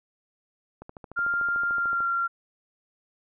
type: click train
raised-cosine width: 1 ms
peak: -27 dBFS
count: 17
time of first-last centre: 0.82-2.005 s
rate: 13.5 Hz
type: tone with pitch glide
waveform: sine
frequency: 1396.9 to 1378.5 Hz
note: F6 to F6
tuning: 0 to -23 cents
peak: -23 dBFS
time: 1.16-2.28 s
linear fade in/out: 20 ms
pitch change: -23 cents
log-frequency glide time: 1.71-2.07 s
effects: none